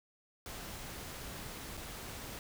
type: noise with dropouts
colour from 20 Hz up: pink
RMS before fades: -45 dBFS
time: 0.46-2.39 s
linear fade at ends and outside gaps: 1 ms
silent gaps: 1.77-1.774 s
effects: none